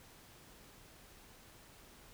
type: silence
effects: pink hiss -59 dBFS RMS until 2.13 s

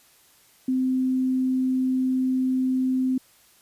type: tone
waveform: sine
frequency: 258.5 Hz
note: C4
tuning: 21 cents flat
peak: -20 dBFS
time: 0.68-3.18 s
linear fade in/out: 5 ms
effects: white hiss -57 dBFS RMS until 3.61 s + resampled to 32000 Hz

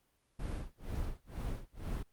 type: noise with tremolo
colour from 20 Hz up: brown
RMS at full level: -36 dBFS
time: 0.39-2.03 s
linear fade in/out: 5 ms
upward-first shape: sine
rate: 2.1 Hz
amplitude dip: 100%
effects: pink hiss -75 dBFS RMS until 2.12 s + Opus 32 kbps

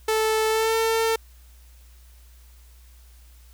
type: tone with pitch glide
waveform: sawtooth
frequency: 438.2 to 450.3 Hz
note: A4 to A4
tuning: -7 to +40 cents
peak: -16 dBFS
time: 0.08-1.16 s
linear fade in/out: 5 ms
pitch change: +47 cents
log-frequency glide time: 0.48-0.76 s
effects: added 60 Hz sine -47 dBFS peak until 3.53 s + white hiss -58 dBFS RMS until 3.53 s

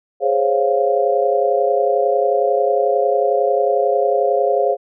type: chord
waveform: sine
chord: Db major seventh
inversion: second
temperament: equal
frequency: 415.3 / 523.3 / 554.4 / 698.5 Hz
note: Ab4 / C5 / Db5 / F5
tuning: 0 / 0 / 0 / 0 cents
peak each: -19 dBFS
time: 0.2-4.77 s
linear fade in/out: 50 ms
effects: none

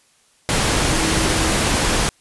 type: tone in noise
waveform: sine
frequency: 320.9 Hz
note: E4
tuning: 46 cents flat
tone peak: -25 dBFS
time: 0.91-1.54 s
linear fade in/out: 0 ms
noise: pink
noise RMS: -18 dBFS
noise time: 0.49-2.09 s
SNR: -10 dB
effects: white hiss -57 dBFS RMS until 2.2 s + resampled to 24000 Hz

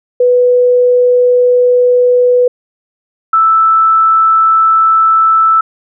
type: tone pair in turn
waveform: sine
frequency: 493.9 / 1318.6 Hz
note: B4 / E6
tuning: 0 / 0 cents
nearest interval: octave + perfect fourth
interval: 1700 cents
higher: second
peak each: -5 dBFS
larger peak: neither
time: 0.2-2.48 / 3.33-5.61 s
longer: neither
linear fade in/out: 5 ms
effects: none

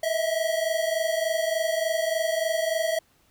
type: tone pair together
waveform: square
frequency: 635.9 / 659.3 Hz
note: D#5 / E5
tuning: +38 / 0 cents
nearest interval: minor second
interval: 62 cents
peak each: -27 / -27 dBFS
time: 0.03-2.99 s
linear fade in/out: 5 ms
effects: pink hiss -63 dBFS RMS until 3.3 s

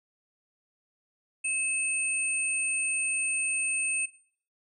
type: tone pair together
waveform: sine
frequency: 2597 / 8735 Hz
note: E7 / C#9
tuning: -26 / -27 cents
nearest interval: octave + major sixth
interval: 2099 cents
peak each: -29 / -30 dBFS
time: 1.44-4.06 s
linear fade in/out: 10 ms
effects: noise-tail reverb RT60 0.5 s tail -17 dB re dry

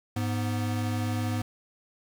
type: tone pair together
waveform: square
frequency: 103.83 / 246.5 Hz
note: G#2 / B3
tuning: 0 / -3 cents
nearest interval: octave + minor third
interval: 1497 cents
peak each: -29 / -33 dBFS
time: 0.16-1.42 s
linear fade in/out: 5 ms
effects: 9-bit

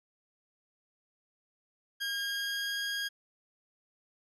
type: tone with pitch glide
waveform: 20% pulse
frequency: 1620 to 1631.3 Hz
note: G#6 to G#6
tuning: -43 to -31 cents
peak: -27 dBFS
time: 2-3.09 s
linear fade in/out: 20 ms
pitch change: +12 cents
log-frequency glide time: 2.11-2.78 s
effects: low-pass 11000 Hz 12 dB/octave

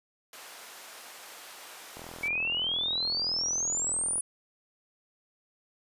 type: high-pass noise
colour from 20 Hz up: pink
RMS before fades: -47 dBFS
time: 0.33-2.28 s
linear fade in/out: 2 ms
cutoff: 690 Hz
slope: 12 dB/octave
type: click train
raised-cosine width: 1 ms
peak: -29 dBFS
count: 93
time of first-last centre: 1.97-4.182 s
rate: 41.6 Hz
type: exponential sweep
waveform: sine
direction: up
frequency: 2261 to 9960 Hz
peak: -27 dBFS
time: 2.23-4.21 s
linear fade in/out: 5 ms
effects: resampled to 32000 Hz

